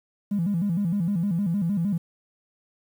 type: tone with vibrato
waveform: triangle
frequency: 185 Hz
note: F#3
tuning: in tune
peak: -18 dBFS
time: 0.31-1.98 s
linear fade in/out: 10 ms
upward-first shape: square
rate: 6.5 Hz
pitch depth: 170 cents each way
effects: tanh soft clip ceiling -19 dBFS + 9-bit